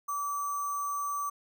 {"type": "tone with sample-and-hold", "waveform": "sine", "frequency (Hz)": 1151, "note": "D6", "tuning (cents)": -35, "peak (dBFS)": -30, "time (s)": [0.08, 1.3], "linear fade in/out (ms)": 10, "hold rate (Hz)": 7350, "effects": []}